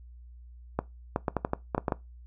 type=clicks; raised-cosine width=1 ms; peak=-12 dBFS; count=10; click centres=0.79 / 1.161 / 1.282 / 1.367 / 1.449 / 1.534 / 1.748 / 1.78 / 1.882 / 1.922 s; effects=noise-tail reverb RT60 0.2 s tail -20 dB re dry + added 60 Hz sine -46 dBFS peak until 2.26 s